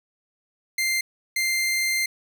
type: tone bursts at uneven times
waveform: sawtooth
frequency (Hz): 2093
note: C7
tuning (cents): 0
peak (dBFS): -18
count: 2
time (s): 0.78-1.01 / 1.36-2.06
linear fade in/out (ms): 5
effects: none